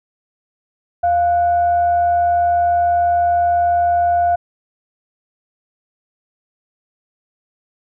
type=tone with frequency modulation; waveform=sine; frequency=698.5 Hz; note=F5; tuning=in tune; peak=-12 dBFS; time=1.03-4.36 s; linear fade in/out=10 ms; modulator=780 Hz; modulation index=0.21; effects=none